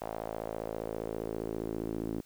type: tone with band-pass filter sweep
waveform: sawtooth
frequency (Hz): 55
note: A1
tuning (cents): 0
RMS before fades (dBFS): -37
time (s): 0.01-2.21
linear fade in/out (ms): 10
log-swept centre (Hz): 700 to 300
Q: 2.5
effects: white hiss -62 dBFS RMS until 2.25 s